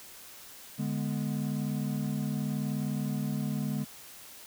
triangle chord, G# diminished, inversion second, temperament equal, 146.83 / 207.7 / 246.9 Hz, D3 / G#3 / B3, 0 / 0 / 0 cents, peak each -31 / -31 / -34 dBFS, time 0.78-3.85 s, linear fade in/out 20 ms, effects white hiss -49 dBFS RMS until 4.46 s

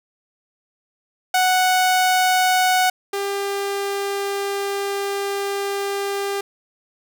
sawtooth tone pair in turn, 740 / 398.7 Hz, F#5 / G4, 0 / +29 cents, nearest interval major seventh, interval 1071 cents, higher first, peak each -11 / -18 dBFS, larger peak first, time 1.34-2.9 / 3.13-6.41 s, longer second, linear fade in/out 5 ms, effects none

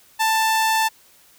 sawtooth tone, 885 Hz, A5, 10 cents sharp, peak -13 dBFS, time 0.19-0.89 s, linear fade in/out 20 ms, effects white hiss -53 dBFS RMS until 1.38 s

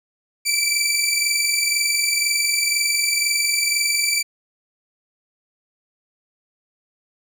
15% pulse tone pair together, 2316 / 2338 Hz, D7 / D7, -25 / -8 cents, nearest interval unison, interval 17 cents, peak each -14 dBFS, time 0.45-4.23 s, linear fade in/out 20 ms, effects none

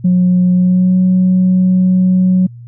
sine tone with pitch glide, 180.7 to 184.5 Hz, F#3 to F#3, -41 to -5 cents, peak -6 dBFS, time 0.04-2.47 s, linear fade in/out 10 ms, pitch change +36 cents, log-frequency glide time 0.52-0.96 s, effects tanh soft clip ceiling -4 dBFS + added 119 Hz sine -30 dBFS peak until 2.67 s

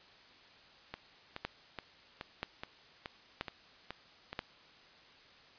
two click trains, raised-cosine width 0.3 ms, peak -19 / -24 dBFS, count 4 / 9, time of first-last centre 1.45-4.391 / 0.94-4.33 s, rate 1.02 / 2.36 Hz, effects white hiss -59 dBFS RMS until 5.58 s + resampled to 11025 Hz

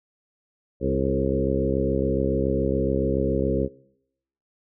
harmonic tone with a mistuned harmonic, 67.1 Hz, C2, 44 cents sharp, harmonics 1 / 2 / 3 / 4 / 5 / 6 / 7 / 8, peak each -29 / -29 / -29 / -29 / -29 / -29 / -29 / -29 dBFS, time 0.8-3.69 s, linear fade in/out 50 ms, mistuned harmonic 6, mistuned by +18 cents, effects noise-tail reverb RT60 0.8 s tail -23 dB re dry

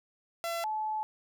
sawtooth / sine tone pair in turn, 675 / 863.2 Hz, E5 / A5, +41 / -33 cents, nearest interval major third, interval 426 cents, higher second, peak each -28 / -30 dBFS, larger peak first, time 0.44-0.64 / 0.64-1.03 s, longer second, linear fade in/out 0 ms, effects none

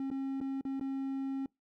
triangle tone with dropouts, 270 Hz, C#4, 45 cents flat, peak -31 dBFS, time 0-1.46 s, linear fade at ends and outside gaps 2 ms, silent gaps 0.103-0.113 / 0.404-0.412 / 0.611-0.651 / 0.797-0.81 s, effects noise-tail reverb RT60 0.2 s tail -25 dB re dry

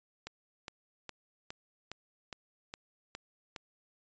click train, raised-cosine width 0.2 ms, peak -24 dBFS, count 9, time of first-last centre 0.27-3.562 s, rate 2.43 Hz, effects resampled to 16000 Hz

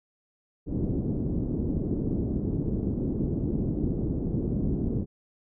white low-pass noise, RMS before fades -28 dBFS, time 0.66-5.06 s, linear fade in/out 50 ms, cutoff 320 Hz, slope 24 dB/octave, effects none

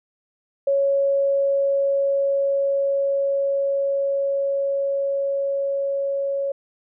sine tone with level ramp, 554.4 Hz, C#5, in tune, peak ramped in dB -16 to -21 dBFS, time 0.67-6.52 s, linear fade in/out 5 ms, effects none

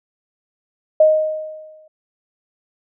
sine tone with exponential decay, 622.3 Hz, D#5, in tune, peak -6 dBFS, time 1-1.88 s, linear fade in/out 5 ms, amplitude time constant 190 ms, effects none

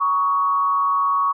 sine tone with frequency modulation, 1115 Hz, C#6, 10 cents sharp, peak -16 dBFS, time 0-1.33 s, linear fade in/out 20 ms, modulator 158 Hz, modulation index 0.44, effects none

